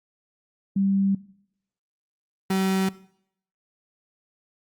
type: tone pair in turn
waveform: sine / 35% pulse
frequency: 195.8 / 190.67 Hz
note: G3 / G3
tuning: -2 / -48 cents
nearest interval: unison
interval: 46 cents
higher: first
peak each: -19 dBFS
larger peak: neither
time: 0.76-1.15 / 2.5-2.89 s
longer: neither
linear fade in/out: 5 ms
effects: noise-tail reverb RT60 0.7 s tail -20 dB re dry + Opus 32 kbps